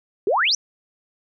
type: exponential sweep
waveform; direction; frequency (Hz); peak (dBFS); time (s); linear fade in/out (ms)
sine; up; 357.6 to 6200; -16; 0.27-0.55; 2
effects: none